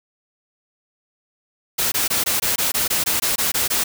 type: noise bursts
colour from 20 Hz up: white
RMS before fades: -20 dBFS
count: 13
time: 1.78-3.84 s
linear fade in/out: 10 ms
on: 140 ms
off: 20 ms
effects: none